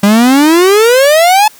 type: exponential sweep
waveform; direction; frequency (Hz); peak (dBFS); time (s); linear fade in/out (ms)
45% pulse; up; 196.8 to 874; -4; 0.03-1.48; 5
effects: white hiss -39 dBFS RMS until 1.59 s